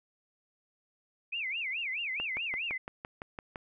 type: tone with vibrato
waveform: sine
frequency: 2390 Hz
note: D7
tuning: 30 cents sharp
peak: -32 dBFS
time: 1.32-2.78 s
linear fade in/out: 10 ms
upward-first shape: sine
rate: 4.7 Hz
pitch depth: 290 cents each way
type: click train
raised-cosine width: 0.5 ms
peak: -24 dBFS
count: 9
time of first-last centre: 2.2-3.558 s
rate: 5.89 Hz
effects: none